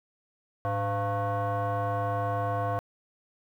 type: tone with frequency modulation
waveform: sine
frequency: 293.7 Hz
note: D4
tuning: in tune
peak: -25 dBFS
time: 0.65-2.79 s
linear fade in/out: 0 ms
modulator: 401 Hz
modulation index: 2.1
effects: tanh soft clip ceiling -21 dBFS + 10-bit